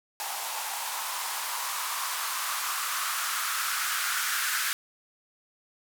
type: noise with band-pass filter sweep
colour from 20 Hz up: violet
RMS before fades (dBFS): -31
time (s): 0.2-4.73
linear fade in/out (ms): 0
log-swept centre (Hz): 820 to 1500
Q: 4.1
effects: none